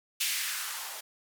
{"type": "noise with band-pass filter sweep", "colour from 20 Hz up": "violet", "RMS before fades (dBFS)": -34, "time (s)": [0.2, 1.01], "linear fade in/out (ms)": 10, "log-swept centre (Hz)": [2700, 670], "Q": 1.6, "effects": []}